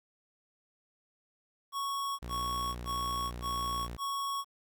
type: tone bursts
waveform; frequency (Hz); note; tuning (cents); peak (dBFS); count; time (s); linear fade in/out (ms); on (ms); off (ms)
square; 1108.7; C#6; 0; -33; 5; 1.72-4.446; 50; 470; 94
type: tone with pitch glide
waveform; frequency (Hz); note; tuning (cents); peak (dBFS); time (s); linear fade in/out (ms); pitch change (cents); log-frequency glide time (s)
sawtooth; 60.1 to 59.2; B1 to A#1; -46 to +27; -35; 2.22-3.97; 10; -27; 3.4-3.73
effects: 11-bit